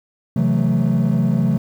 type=chord; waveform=triangle; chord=F# half-diminished seventh; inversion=second; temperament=equal with one note detuned; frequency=133.87 / 164.81 / 185 / 220 Hz; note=C3 / E3 / F#3 / A3; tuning=+40 / 0 / 0 / 0 cents; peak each=-17 dBFS; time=0.36-1.58 s; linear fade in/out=5 ms; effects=tanh soft clip ceiling -8 dBFS + 8-bit